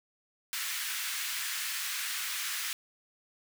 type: high-pass noise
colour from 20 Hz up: pink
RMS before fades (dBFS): -35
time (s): 0.53-2.73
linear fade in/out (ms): 0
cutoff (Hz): 1500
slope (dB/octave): 24
effects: none